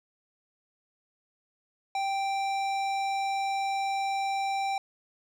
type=tone with hard clipping; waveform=sine; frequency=784 Hz; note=G5; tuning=in tune; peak=-29 dBFS; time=1.95-4.78 s; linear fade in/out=2 ms; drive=14 dB; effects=none